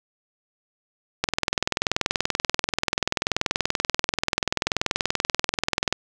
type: click train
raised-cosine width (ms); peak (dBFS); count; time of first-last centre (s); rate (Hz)
0.2; -3; 98; 1.24-5.926; 20.7
effects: none